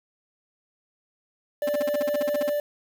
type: tone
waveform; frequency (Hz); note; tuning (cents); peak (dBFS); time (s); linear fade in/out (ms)
triangle; 587.3; D5; 0; -21; 1.62-2.6; 2
type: tone bursts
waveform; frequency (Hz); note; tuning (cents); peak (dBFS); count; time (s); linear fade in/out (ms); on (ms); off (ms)
sawtooth; 266.5; C4; +32; -24; 13; 1.67-2.496; 5; 22; 45
effects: 7-bit